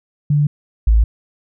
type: tone pair in turn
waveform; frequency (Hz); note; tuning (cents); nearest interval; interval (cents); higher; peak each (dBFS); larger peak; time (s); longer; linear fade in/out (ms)
sine; 146.83 / 55; D3 / A1; 0 / 0; octave + perfect fourth; 1700; first; -11 / -8; second; 0.3-0.47 / 0.87-1.04; neither; 5
effects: none